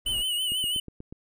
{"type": "noise", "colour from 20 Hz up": "brown", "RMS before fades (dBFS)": -38, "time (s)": [0.05, 0.23], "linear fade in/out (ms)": 20}
{"type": "tone with vibrato", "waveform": "square", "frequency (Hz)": 2960, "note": "F#7", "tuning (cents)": 0, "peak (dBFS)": -26, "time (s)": [0.06, 0.8], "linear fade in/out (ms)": 5, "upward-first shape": "sine", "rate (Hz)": 6.1, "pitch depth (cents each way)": 63}
{"type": "click train", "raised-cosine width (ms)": 3, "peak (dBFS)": -27, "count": 6, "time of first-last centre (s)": [0.52, 1.125], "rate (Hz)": 8.26}
{"effects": []}